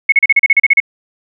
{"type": "tone bursts", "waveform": "sine", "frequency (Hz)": 2191, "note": "C#7", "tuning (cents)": -21, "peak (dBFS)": -4, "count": 11, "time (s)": [0.09, 0.802], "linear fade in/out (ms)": 5, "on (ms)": 32, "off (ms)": 36, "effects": []}